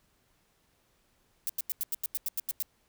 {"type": "noise bursts", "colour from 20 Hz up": "violet", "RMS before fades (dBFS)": -31, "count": 11, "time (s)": [1.47, 2.624], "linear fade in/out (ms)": 0, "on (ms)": 24, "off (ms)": 89, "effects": ["pink hiss -70 dBFS RMS until 2.88 s"]}